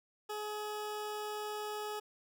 20% pulse tone, 422.2 Hz, G#4, 29 cents sharp, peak -33 dBFS, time 0.29-2 s, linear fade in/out 10 ms, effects none

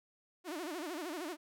sawtooth tone with vibrato, 329.6 Hz, E4, in tune, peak -35 dBFS, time 0.44-1.37 s, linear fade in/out 50 ms, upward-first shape sine, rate 13 Hz, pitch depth 210 cents each way, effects none

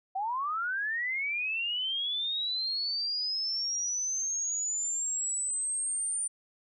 sine linear sweep, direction up, 740 to 9140 Hz, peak -29 dBFS, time 0.15-6.28 s, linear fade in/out 10 ms, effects none

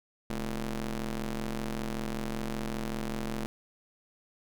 sawtooth ring-modulated tone, 118.9 Hz, A#2, 35 cents sharp, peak -25 dBFS, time 0.3-3.46 s, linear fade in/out 0 ms, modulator 96.3 Hz, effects none

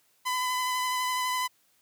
sawtooth tone with vibrato, 1007 Hz, B5, 33 cents sharp, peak -23 dBFS, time 0.25-1.48 s, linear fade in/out 20 ms, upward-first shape sine, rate 12 Hz, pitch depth 15 cents each way, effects white hiss -67 dBFS RMS until 1.81 s + high-pass 80 Hz 12 dB/octave

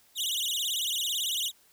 sawtooth tone with vibrato, 3322 Hz, G#7, in tune, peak -25 dBFS, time 0.15-1.52 s, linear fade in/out 50 ms, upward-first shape sine, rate 18 Hz, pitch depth 260 cents each way, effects white hiss -62 dBFS RMS until 1.72 s

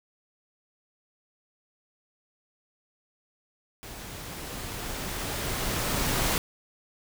pink noise with level ramp, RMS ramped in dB -42 to -25 dBFS, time 3.83-6.38 s, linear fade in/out 0 ms, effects none

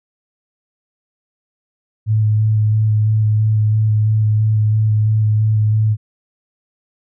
sine tone with vibrato, 107.9 Hz, A2, 33 cents flat, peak -11 dBFS, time 2.06-5.97 s, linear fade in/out 50 ms, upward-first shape square, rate 3 Hz, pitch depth 13 cents each way, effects none

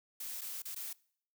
blue noise with dropouts, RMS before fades -42 dBFS, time 0.2-0.93 s, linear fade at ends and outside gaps 5 ms, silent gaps 0.411-0.415 / 0.621-0.653 / 0.748-0.761 s, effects noise-tail reverb RT60 0.6 s tail -23 dB re dry

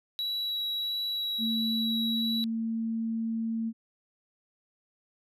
triangle tone with vibrato, 3901 Hz, B7, 22 cents flat, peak -28 dBFS, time 0.19-2.44 s, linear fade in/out 0 ms, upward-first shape sine, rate 1.5 Hz, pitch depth 8 cents each way
sine tone with pitch glide, 223.9 to 226 Hz, A3 to A3, +30 to +47 cents, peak -28 dBFS, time 1.38-3.73 s, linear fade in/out 50 ms, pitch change +17 cents, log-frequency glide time 1.78-2.15 s
effects none

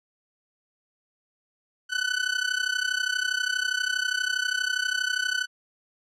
sawtooth tone with amplitude modulation, 1499 Hz, F#6, 22 cents sharp, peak -17 dBFS, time 1.89-5.47 s, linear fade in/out 50 ms, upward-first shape sine, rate 32.4 Hz, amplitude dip 85%, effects low-pass 7000 Hz 12 dB/octave

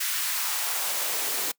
white noise with high-pass filter sweep, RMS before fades -28 dBFS, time 0-1.52 s, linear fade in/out 10 ms, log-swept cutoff 1700 to 300 Hz, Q 1.3, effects noise-tail reverb RT60 0.1 s tail -23 dB re dry

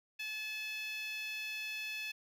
10% pulse tone with high-pass filter, 862 Hz, A5, 36 cents flat, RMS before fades -41 dBFS, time 0.19-2.12 s, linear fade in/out 10 ms, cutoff 2300 Hz, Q 7.5, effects none

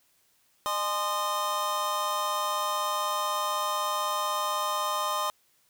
square tone cluster, 609 / 831 / 1041 / 1225 Hz, D#5 / G#5 / C6 / D#6, -37 / +1 / -9 / -27 cents, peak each -36 / -38 / -31 / -32 dBFS, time 0.66-5.3 s, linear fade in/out 0 ms, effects white hiss -67 dBFS RMS until 5.69 s

